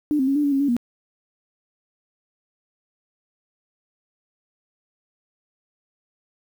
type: tone with pitch steps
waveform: sine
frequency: 298.2 / 263.4 / 274.8 / 294.6 / 284.6 / 272.9 / 283.7 / 239.4 Hz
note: D4 / C4 / C#4 / D4 / C#4 / C#4 / C#4 / A#3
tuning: +27 / +12 / -15 / +6 / +46 / -27 / +40 / +46 cents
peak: -17 dBFS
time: 0.11-0.766 s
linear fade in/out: 0 ms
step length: 82 ms
effects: 8-bit